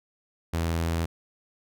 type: tone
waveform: sawtooth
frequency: 83 Hz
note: E2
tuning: 12 cents sharp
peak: -21 dBFS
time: 0.53-1.06 s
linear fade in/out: 10 ms
effects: none